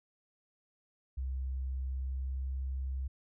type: tone with pitch glide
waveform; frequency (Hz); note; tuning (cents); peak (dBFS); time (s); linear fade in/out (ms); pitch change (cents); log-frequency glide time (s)
sine; 65.41 to 66.06; C2 to C2; 0 to +17; -33; 1.17-3.08; 10; +17; 1.87-2.52
effects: none